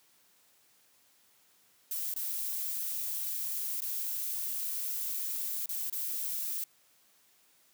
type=noise with dropouts; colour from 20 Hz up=violet; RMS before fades=-35 dBFS; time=1.91-6.64 s; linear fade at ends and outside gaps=2 ms; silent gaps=2.14-2.162 / 3.806-3.819 / 5.659-5.691 / 5.899-5.926 s; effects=white hiss -66 dBFS RMS until 7.73 s + high-pass 100 Hz 12 dB/octave